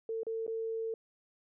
sine tone with dropouts, 450 Hz, A4, 39 cents sharp, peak -33 dBFS, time 0.09-0.94 s, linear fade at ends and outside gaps 2 ms, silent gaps 0.233-0.267 / 0.466-0.478 s, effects none

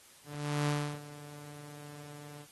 sawtooth tone with ADSR envelope, 146.83 Hz, D3, in tune, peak -24 dBFS, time 0.24-2.47 s, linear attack 430 ms, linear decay 330 ms, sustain -19 dB, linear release 63 ms, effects white hiss -58 dBFS RMS until 2.51 s + AAC 32 kbps

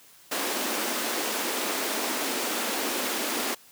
pink high-pass noise, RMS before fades -29 dBFS, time 0.31-3.55 s, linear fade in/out 10 ms, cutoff 230 Hz, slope 48 dB/octave, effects white hiss -54 dBFS RMS until 3.71 s + high-pass 80 Hz 12 dB/octave

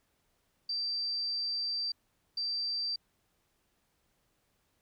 sine tone bursts at uneven times, 4684 Hz, D8, 5 cents flat, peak -31 dBFS, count 2, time 0.69-1.92 / 2.37-2.96 s, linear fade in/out 5 ms, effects pink hiss -75 dBFS RMS until 4.81 s

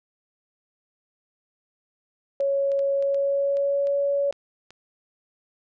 sine tone with pitch glide, 554.4 to 563.4 Hz, C#5 to C#5, 0 to +28 cents, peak -20 dBFS, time 2.4-4.31 s, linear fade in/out 2 ms, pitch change +28 cents, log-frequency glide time 2.94-3.97 s
clicks, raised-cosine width 0.2 ms, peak -29 dBFS, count 9, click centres 2.407 / 2.718 / 2.792 / 3.025 / 3.145 / 3.57 / 3.871 / 4.326 / 4.706 s
effects none

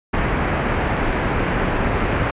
pink low-pass noise, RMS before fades -20 dBFS, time 0.13-2.31 s, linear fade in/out 10 ms, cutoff 2300 Hz, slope 24 dB/octave, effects resampled to 8000 Hz

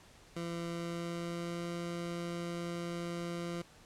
20% pulse tone with pitch glide, 169.8 to 171.77 Hz, F3 to F3, -48 to -28 cents, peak -32 dBFS, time 0.36-3.62 s, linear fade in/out 5 ms, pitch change +20 cents, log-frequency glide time 0.69-1.68 s, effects pink hiss -59 dBFS RMS until 3.85 s + low-pass 9000 Hz 12 dB/octave

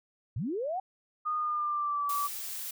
sine linear sweep, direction up, 87.31 to 784 Hz, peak -30 dBFS, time 0.36-0.8 s, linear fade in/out 5 ms
sine tone with pitch glide, 1228 to 1152.4 Hz, D#6 to D6, -23 to -33 cents, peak -28 dBFS, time 1.25-2.28 s, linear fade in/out 20 ms, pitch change -110 cents, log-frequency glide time 1.37-2.07 s
blue noise, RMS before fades -38 dBFS, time 2.09-2.71 s, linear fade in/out 5 ms
effects none

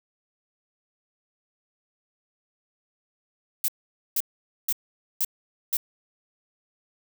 violet noise bursts, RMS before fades -24 dBFS, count 5, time 3.64-5.77 s, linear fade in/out 2 ms, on 42 ms, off 480 ms, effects none

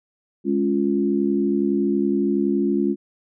sine chord, Db major, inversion second, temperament equal, 207.7 / 277.2 / 349.2 Hz, Ab3 / Db4 / F4, 0 / 0 / 0 cents, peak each -22 dBFS, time 0.44-2.96 s, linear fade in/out 50 ms, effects none

